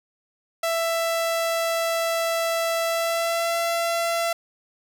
sawtooth tone with pitch glide, 664 to 675.2 Hz, E5 to E5, +12 to +41 cents, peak -18 dBFS, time 0.63-4.33 s, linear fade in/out 5 ms, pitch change +29 cents, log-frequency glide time 2.86-3.59 s, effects 10-bit

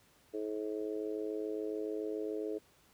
harmonic tone, 107.1 Hz, A2, 46 cents flat, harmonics 3 / 4 / 5 / 6, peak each -40 / -37 / -45 / -49 dBFS, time 0.33-2.59 s, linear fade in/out 20 ms, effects pink hiss -66 dBFS RMS until 2.93 s + high-pass 60 Hz 12 dB/octave

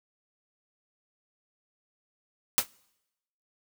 white noise with exponential decay, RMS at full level -18 dBFS, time 2.58-2.67 s, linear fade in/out 0 ms, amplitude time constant 18 ms, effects noise-tail reverb RT60 0.9 s tail -26 dB re dry

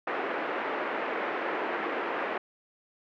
pink band-pass noise, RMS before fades -32 dBFS, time 0.07-2.38 s, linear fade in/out 5 ms, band 320 to 2200 Hz, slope 24 dB/octave, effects none

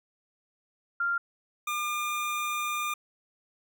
sine / 25% pulse tone pair in turn, 1392 / 1204.5 Hz, F6 / D6, -6 / +43 cents, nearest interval minor third, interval 251 cents, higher first, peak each -25 dBFS, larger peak neither, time 1-1.18 / 1.67-2.94 s, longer second, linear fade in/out 5 ms, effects none

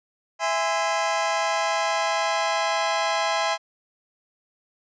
sawtooth chord, E augmented, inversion none, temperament just, 659.3 / 824.1 / 1030.1 Hz, E5 / G#5 / B#5, 0 / -14 / -27 cents, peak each -22 / -22 / -23 dBFS, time 0.39-3.58 s, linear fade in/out 50 ms, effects resampled to 16000 Hz

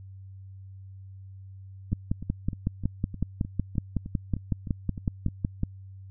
two click trains, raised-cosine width 5 ms, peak -13 / -23 dBFS, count 21 / 12, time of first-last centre 1.93-5.634 / 1.92-5.284 s, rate 5.4 / 3.27 Hz, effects added 96 Hz sine -42 dBFS peak until 6.1 s

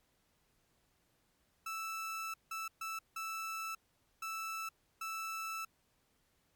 30% pulse tone bursts at uneven times, 1318.5 Hz, E6, in tune, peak -36 dBFS, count 6, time 1.66-2.34 / 2.51-2.68 / 2.81-2.99 / 3.16-3.75 / 4.22-4.69 / 5.01-5.65 s, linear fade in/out 5 ms, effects pink hiss -75 dBFS RMS until 6.55 s + MP3 96 kbps

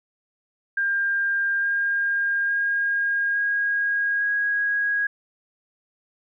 sine tone with pitch steps, 1600 / 1612.1 / 1624.2 / 1636.5 / 1648.8 Hz, G6 / G6 / G#6 / G#6 / G#6, +35 / +48 / -39 / -26 / -13 cents, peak -20 dBFS, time 0.77-5.07 s, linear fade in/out 5 ms, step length 860 ms, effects none

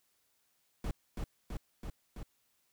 brown noise with echo, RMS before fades -35 dBFS, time 0.84-0.91 s, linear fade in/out 2 ms, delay 330 ms, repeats 4, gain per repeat -2 dB, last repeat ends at 2.23 s, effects white hiss -75 dBFS RMS until 2.72 s

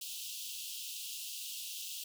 pink high-pass noise, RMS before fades -43 dBFS, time 0.01-2.04 s, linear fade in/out 5 ms, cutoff 2700 Hz, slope 96 dB/octave, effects none

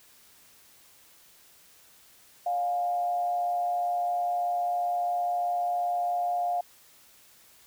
sine tone with frequency modulation, 707 Hz, F5, 21 cents sharp, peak -25 dBFS, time 2.46-6.61 s, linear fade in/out 5 ms, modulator 123 Hz, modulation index 0.36, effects white hiss -57 dBFS RMS until 7.66 s

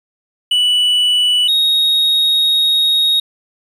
triangle tone pair in turn, 2960 / 3755 Hz, F#7 / A#7, 0 / +12 cents, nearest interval major third, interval 412 cents, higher second, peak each -9 dBFS, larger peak neither, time 0.51-1.48 / 1.48-3.2 s, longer second, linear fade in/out 5 ms, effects resampled to 32000 Hz

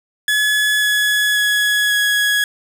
30% pulse tone with pitch steps, 1703 / 1692.2 / 1681.5 / 1670.8 Hz, G#6 / G#6 / G#6 / G#6, +43 / +32 / +21 / +10 cents, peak -11 dBFS, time 0.28-2.44 s, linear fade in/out 2 ms, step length 540 ms, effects none

